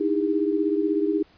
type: tone cluster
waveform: sine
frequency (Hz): 308.2 / 324.6 / 403.9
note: D#4 / E4 / G#4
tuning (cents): -16 / -27 / -48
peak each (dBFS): -24 / -26 / -24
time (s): 0-1.23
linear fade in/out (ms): 10
effects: pink hiss -57 dBFS RMS until 1.37 s + resampled to 11025 Hz